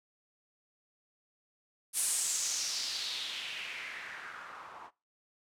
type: noise with low-pass filter sweep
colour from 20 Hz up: blue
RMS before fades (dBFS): -37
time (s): 1.93-4.91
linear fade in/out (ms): 50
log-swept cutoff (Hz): 10000 to 950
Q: 3.2
effects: noise-tail reverb RT60 0.3 s tail -23 dB re dry